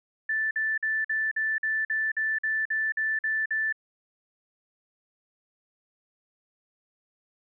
sine tone bursts, 1760 Hz, A6, in tune, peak -24 dBFS, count 13, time 0.29-3.726 s, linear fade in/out 5 ms, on 220 ms, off 48 ms, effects none

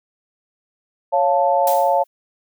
sine chord, Db augmented, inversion none, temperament equal, 554.4 / 698.5 / 880 Hz, Db5 / F5 / A5, 0 / 0 / 0 cents, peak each -18 dBFS, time 1.12-2.04 s, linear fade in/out 20 ms
blue noise with exponential decay, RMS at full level -24 dBFS, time 1.67-2.07 s, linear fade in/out 2 ms, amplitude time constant 86 ms
effects none

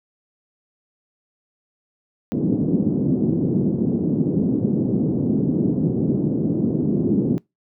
pink band-pass noise, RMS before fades -20 dBFS, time 2.32-7.38 s, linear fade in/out 0 ms, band 150 to 340 Hz, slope 24 dB/octave, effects noise-tail reverb RT60 0.2 s tail -24 dB re dry

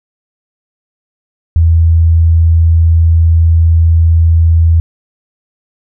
sine tone, 82.41 Hz, E2, in tune, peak -4 dBFS, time 1.56-4.8 s, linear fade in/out 0 ms, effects none

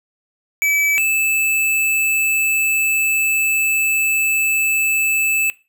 square tone pair in turn, 2299 / 2625 Hz, D7 / E7, -37 / -8 cents, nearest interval major second, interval 229 cents, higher second, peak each -15 dBFS, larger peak neither, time 0.62-0.98 / 0.98-5.5 s, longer second, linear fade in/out 0 ms, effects noise-tail reverb RT60 0.3 s tail -19 dB re dry

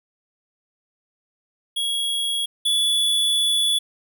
square tone pair in turn, 3322 / 3433 Hz, G#7 / A7, 0 / -43 cents, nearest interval minor second, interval 57 cents, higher second, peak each -22 / -18 dBFS, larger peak second, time 1.76-2.46 / 2.65-3.79 s, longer second, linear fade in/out 10 ms, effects none

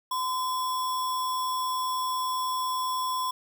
sine tone with sample-and-hold, 1024 Hz, C6, 38 cents flat, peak -26 dBFS, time 0.11-3.31 s, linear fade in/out 5 ms, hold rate 4410 Hz, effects none

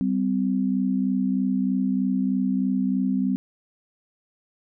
sine tone pair together, 194 / 257.2 Hz, G3 / C4, -18 / -30 cents, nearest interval perfect fourth, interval 488 cents, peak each -23 dBFS, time 0.01-3.36 s, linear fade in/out 0 ms, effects none

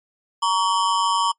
square ring-modulated tone, 1031 Hz, C6, 26 cents flat, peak -15 dBFS, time 0.42-1.32 s, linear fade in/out 10 ms, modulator 96.7 Hz, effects noise-tail reverb RT60 0.1 s tail -25 dB re dry + MP3 48 kbps

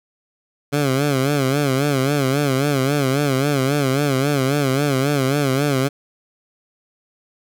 15% pulse tone with vibrato, 138.59 Hz, C#3, in tune, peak -10 dBFS, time 0.72-5.89 s, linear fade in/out 20 ms, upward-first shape sine, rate 3.7 Hz, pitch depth 110 cents each way, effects none

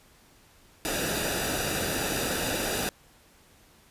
pink noise with comb filter, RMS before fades -29 dBFS, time 0.85-2.89 s, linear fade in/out 0 ms, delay 0.93 ms, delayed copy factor -0.65, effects pink hiss -58 dBFS RMS until 3.9 s + resampled to 32000 Hz

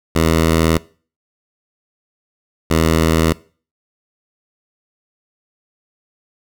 10% pulse tone pair in turn, 81.1 / 80.73 Hz, E2 / E2, -28 / -36 cents, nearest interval unison, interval 8 cents, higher first, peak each -4 dBFS, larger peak neither, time 0.15-0.78 / 2.7-3.33 s, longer neither, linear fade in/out 10 ms, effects noise-tail reverb RT60 0.4 s tail -21 dB re dry

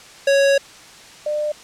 square / sine tone pair in turn, 554.4 / 599.6 Hz, C#5 / D5, 0 / +36 cents, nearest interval minor second, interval 136 cents, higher second, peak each -13 / -19 dBFS, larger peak first, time 0.27-0.58 / 1.26-1.52 s, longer first, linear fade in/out 5 ms, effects white hiss -42 dBFS RMS until 1.63 s + low-pass 7000 Hz 12 dB/octave

